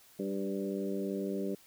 harmonic tone with a mistuned harmonic, 98 Hz, G2, in tune, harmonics 2 / 3 / 4 / 5 / 6, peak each -36 / -39 / -37 / -42 / -44 dBFS, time 0.19-1.55 s, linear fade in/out 5 ms, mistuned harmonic 5, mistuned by +19 cents, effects white hiss -60 dBFS RMS until 1.66 s

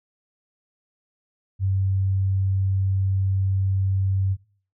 sine tone, 96.2 Hz, G2, 32 cents flat, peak -19 dBFS, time 1.59-4.37 s, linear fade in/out 50 ms, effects noise-tail reverb RT60 0.4 s tail -18 dB re dry

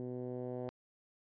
10% pulse tone with low-pass filter sweep, 124.8 Hz, B2, 19 cents sharp, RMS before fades -41 dBFS, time 0-0.69 s, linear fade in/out 0 ms, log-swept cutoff 360 to 610 Hz, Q 1.5, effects resampled to 11025 Hz

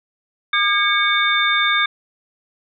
sine tone cluster, 1207 / 1627 / 2230 / 3598 Hz, D6 / G#6 / C#7 / A7, +47 / -36 / +10 / +38 cents, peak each -20 dBFS, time 0.53-1.86 s, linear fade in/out 5 ms, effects none

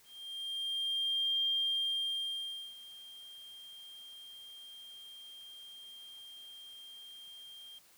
triangle tone with ADSR envelope, 3195 Hz, G7, 32 cents sharp, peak -25 dBFS, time 0.04-7.79 s, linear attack 1400 ms, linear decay 1300 ms, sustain -22 dB, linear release 11 ms, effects tanh soft clip ceiling -27 dBFS + white hiss -63 dBFS RMS until 7.97 s

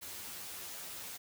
white noise with comb filter, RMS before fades -45 dBFS, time 0.01-1.18 s, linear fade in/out 20 ms, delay 11 ms, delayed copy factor +0.9, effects none

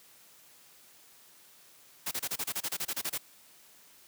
white noise bursts, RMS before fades -33 dBFS, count 14, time 2.06-3.18 s, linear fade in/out 10 ms, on 54 ms, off 28 ms, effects white hiss -58 dBFS RMS until 4.07 s + high-pass 100 Hz 12 dB/octave

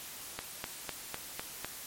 click train, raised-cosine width 0.3 ms, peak -19 dBFS, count 6, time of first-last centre 0.39-1.646 s, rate 3.98 Hz, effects white hiss -45 dBFS RMS until 1.86 s + MP3 64 kbps

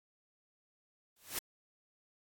white noise with exponential growth, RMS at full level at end -33 dBFS, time 1.16-1.39 s, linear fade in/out 5 ms, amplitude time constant 48 ms, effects AAC 64 kbps

